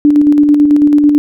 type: tone with tremolo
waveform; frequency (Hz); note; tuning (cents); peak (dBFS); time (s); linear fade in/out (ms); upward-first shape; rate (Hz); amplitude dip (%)
sine; 293.7; D4; 0; -3; 0.05-1.18; 0; square; 9.1; 35
effects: none